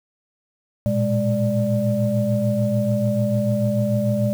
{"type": "tone cluster", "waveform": "sine", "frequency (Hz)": [112.8, 119.6, 206.1, 588], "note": ["A2", "A#2", "G#3", "D5"], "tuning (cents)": [44, 45, -13, 2], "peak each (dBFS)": [-26, -22, -21, -23], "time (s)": [0.86, 4.33], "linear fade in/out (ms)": 0, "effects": ["tanh soft clip ceiling -7 dBFS", "7-bit"]}